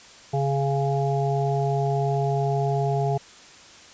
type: harmonic tone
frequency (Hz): 138.59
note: C#3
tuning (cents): 0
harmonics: 1 / 3 / 5 / 6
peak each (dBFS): -23 / -27 / -27 / -32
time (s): 0.33-3.18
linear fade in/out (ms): 10
effects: white hiss -47 dBFS RMS until 3.93 s + resampled to 16000 Hz